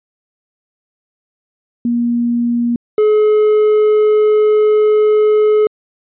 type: tone pair in turn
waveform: sine / triangle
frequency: 237.8 / 425.9 Hz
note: A#3 / G#4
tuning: +35 / +44 cents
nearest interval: minor seventh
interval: 1009 cents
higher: second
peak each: -12 / -6 dBFS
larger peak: second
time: 1.85-2.76 / 2.98-5.67 s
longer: second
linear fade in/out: 2 ms
effects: resampled to 8000 Hz